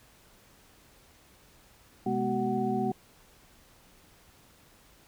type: tone cluster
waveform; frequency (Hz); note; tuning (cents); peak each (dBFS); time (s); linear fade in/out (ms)
sine; 128.9 / 210 / 245.9 / 378.5 / 747; C3 / G#3 / B3 / F#4 / F#5; -26 / +19 / -7 / +39 / +16; -38 / -31 / -33 / -32 / -32; 2.06-2.92; 5
effects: pink hiss -59 dBFS RMS until 5.07 s